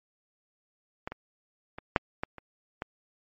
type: clicks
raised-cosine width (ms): 0.5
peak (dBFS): -19 / -22 / -24 / -6 / -15 / -28 / -18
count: 7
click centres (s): 1.075 / 1.12 / 1.785 / 1.962 / 2.235 / 2.383 / 2.821
effects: MP3 32 kbps